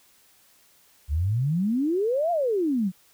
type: exponential two-way sweep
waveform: sine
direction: up then down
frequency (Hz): 68 to 713 to 174.2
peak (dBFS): -21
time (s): 1.08-2.92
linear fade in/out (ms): 50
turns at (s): 2.31
effects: white hiss -59 dBFS RMS until 3.13 s